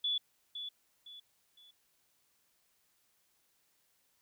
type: tone with echo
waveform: sine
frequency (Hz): 3438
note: A7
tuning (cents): -41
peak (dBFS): -30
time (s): 0.04-0.18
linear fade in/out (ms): 5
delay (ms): 510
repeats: 3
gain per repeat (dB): -9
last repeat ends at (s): 1.71
effects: white hiss -74 dBFS RMS until 4.21 s